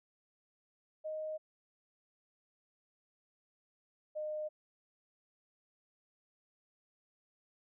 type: tone pair in turn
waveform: sine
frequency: 622.3 / 611.3 Hz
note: D#5 / D#5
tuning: 0 / -31 cents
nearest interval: unison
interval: 31 cents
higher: first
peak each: -37 / -36 dBFS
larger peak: second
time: 1.04-1.38 / 4.15-4.49 s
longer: neither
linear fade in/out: 20 ms
effects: none